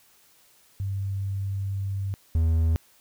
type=tone pair in turn; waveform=sine / triangle; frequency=98 / 81.24 Hz; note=G2 / E2; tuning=0 / -25 cents; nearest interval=minor third; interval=325 cents; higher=first; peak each=-26 / -17 dBFS; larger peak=second; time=0.8-2.14 / 2.35-2.76 s; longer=first; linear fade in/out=0 ms; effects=white hiss -59 dBFS RMS until 3 s